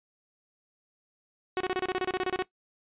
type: tone bursts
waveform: sawtooth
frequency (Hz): 370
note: F#4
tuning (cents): 0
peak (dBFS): -22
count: 14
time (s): 1.57-2.423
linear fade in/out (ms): 0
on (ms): 34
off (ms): 29
effects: noise-tail reverb RT60 0.1 s tail -18 dB re dry + resampled to 8000 Hz